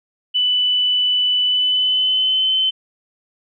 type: tone with pitch glide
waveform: sine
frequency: 2985 to 3064 Hz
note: F#7 to G7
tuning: +15 to -40 cents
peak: -14 dBFS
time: 0.34-2.71 s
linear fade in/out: 20 ms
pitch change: +45 cents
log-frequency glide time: 1.45-2.54 s
effects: none